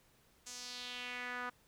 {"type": "tone with band-pass filter sweep", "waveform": "sawtooth", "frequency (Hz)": 246.9, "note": "B3", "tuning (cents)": 0, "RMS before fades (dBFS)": -44, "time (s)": [0.46, 1.5], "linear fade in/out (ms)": 10, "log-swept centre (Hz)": [6900, 1300], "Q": 2.5, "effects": ["pink hiss -69 dBFS RMS until 1.67 s"]}